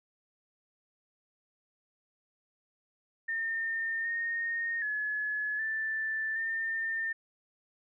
sine tone with pitch steps, 1816 / 1848 / 1704 / 1765 / 1807 Hz, A#6 / A#6 / G#6 / A6 / A6, -46 / -16 / +44 / +5 / +46 cents, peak -30 dBFS, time 3.28-7.13 s, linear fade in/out 10 ms, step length 770 ms, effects none

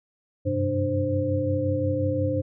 sine tone cluster, 92.5 / 98.1 / 130.3 / 297.6 / 522 Hz, F#2 / G2 / C3 / D4 / C5, 0 / +2 / -7 / +23 / -4 cents, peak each -33 / -27 / -32 / -28 / -26 dBFS, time 0.45-2.42 s, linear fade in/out 20 ms, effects none

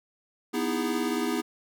square chord, E major seventh, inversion second, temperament equal with one note detuned, 246.9 / 311.1 / 329.6 / 407.7 Hz, B3 / D#4 / E4 / G#4, 0 / 0 / 0 / -32 cents, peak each -31 / -33 / -33 / -33 dBFS, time 0.53-1.42 s, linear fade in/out 20 ms, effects none

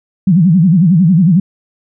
sine tone with vibrato, 174.61 Hz, F3, in tune, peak -5 dBFS, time 0.27-1.4 s, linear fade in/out 5 ms, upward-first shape sine, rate 11 Hz, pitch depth 210 cents each way, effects none

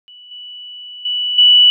sine tone with level steps, 2958 Hz, F#7, 1 cent flat, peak -37 / -30 / -16 / -5 dBFS, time 0.08-1.7 s, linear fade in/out 0 ms, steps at 0.31 / 1.05 / 1.38 s, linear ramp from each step 5 ms, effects none

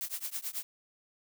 blue noise with tremolo, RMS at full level -34 dBFS, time 0.01-0.63 s, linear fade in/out 0 ms, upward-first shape triangle, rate 9.2 Hz, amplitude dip 100%, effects none

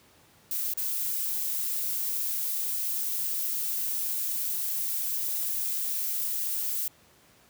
violet noise with dropouts, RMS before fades -30 dBFS, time 0.51-6.88 s, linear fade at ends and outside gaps 2 ms, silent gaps 0.737-0.774 s, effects pink hiss -59 dBFS RMS until 7.49 s + high-pass 80 Hz 12 dB/octave

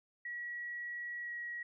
sine tone with pitch glide, 1922 to 1908.7 Hz, B6 to A#6, -48 to +40 cents, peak -39 dBFS, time 0.25-1.63 s, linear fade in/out 5 ms, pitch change -12 cents, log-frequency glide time 1.22-1.31 s, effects none

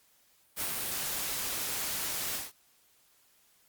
white noise with ADSR envelope, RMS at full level -32 dBFS, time 0.56-2.52 s, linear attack 44 ms, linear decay 78 ms, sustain -2 dB, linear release 170 ms, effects white hiss -66 dBFS RMS until 3.68 s + Opus 48 kbps

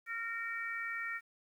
harmonic tone, 459.8 Hz, A#4, 24 cents flat, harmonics 3 / 4 / 5, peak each -42 / -39 / -42 dBFS, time 0.06-1.21 s, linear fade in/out 50 ms, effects 11-bit

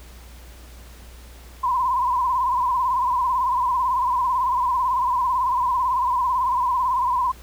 sine tone with vibrato, 1007 Hz, B5, 33 cents sharp, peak -18 dBFS, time 1.63-7.32 s, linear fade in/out 10 ms, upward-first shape sine, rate 18 Hz, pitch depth 88 cents each way, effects added 60 Hz sine -41 dBFS peak until 7.42 s + pink hiss -48 dBFS RMS until 7.42 s

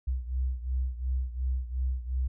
sine beating tone pair, 63 / 65.8 Hz, B1 / C2, +35 / +10 cents, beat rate 2.8 Hz, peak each -29 / -33 dBFS, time 0.07-2.28 s, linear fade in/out 10 ms, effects none

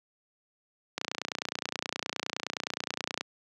click train, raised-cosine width 0.2 ms, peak -13 dBFS, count 67, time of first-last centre 0.98-3.21 s, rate 29.6 Hz, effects high-pass 200 Hz 12 dB/octave

